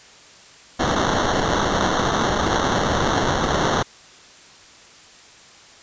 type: noise with sample-and-hold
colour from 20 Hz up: violet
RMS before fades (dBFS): -20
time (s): 0.79-3.83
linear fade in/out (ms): 10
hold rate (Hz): 2450
effects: white hiss -46 dBFS RMS until 5.82 s + resampled to 16000 Hz